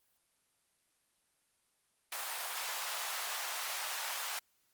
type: high-pass noise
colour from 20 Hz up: pink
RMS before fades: -39 dBFS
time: 2.12-4.39 s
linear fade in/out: 2 ms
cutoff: 740 Hz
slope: 24 dB/octave
effects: white hiss -75 dBFS RMS until 4.73 s + Opus 32 kbps